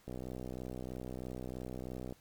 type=click train; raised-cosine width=2 ms; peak=-29 dBFS; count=130; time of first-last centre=0.08-2.124 s; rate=63.1 Hz; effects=pink hiss -65 dBFS RMS until 2.2 s + MP3 96 kbps